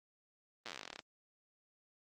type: slowing click train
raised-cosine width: 0.2 ms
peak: -26 dBFS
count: 20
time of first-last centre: 0.66-0.992 s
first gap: 8 ms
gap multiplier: 1.08
effects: high-pass 200 Hz 12 dB/octave + Opus 24 kbps